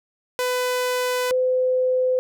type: tone pair in turn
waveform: sawtooth / sine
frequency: 500 / 509.9 Hz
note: B4 / C5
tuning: +21 / -45 cents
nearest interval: unison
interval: 34 cents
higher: second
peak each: -17 dBFS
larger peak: neither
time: 0.39-1.31 / 1.31-2.19 s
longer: first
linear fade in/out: 0 ms
effects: none